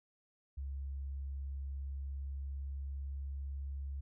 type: tone with pitch glide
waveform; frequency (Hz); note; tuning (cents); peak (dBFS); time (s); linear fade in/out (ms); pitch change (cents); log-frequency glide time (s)
sine; 68.6 to 69.16; C#2 to C#2; -17 to -3; -38; 0.57-4.01; 10; +14; 1.67-3.82
effects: none